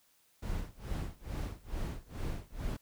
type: noise with tremolo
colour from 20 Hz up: brown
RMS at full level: -35 dBFS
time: 0.42-2.77 s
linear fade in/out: 10 ms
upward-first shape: sine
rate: 2.3 Hz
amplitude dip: 95%
effects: white hiss -69 dBFS RMS until 2.81 s